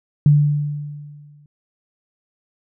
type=tone with exponential decay; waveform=sine; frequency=146.83 Hz; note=D3; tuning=in tune; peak=-7 dBFS; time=0.26-1.46 s; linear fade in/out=2 ms; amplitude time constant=260 ms; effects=none